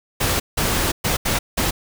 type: noise bursts at uneven times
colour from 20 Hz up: pink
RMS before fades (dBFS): -20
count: 5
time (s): 0.2-0.4 / 0.57-0.92 / 1.04-1.17 / 1.25-1.39 / 1.57-1.71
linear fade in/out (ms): 10
effects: none